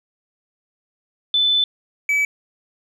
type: tone pair in turn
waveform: sine / triangle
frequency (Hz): 3511 / 2292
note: A7 / D7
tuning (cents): -4 / -43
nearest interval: perfect fifth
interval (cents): 739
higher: first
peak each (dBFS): -14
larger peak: neither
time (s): 1.34-1.64 / 2.09-2.25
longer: first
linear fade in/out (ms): 2
effects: none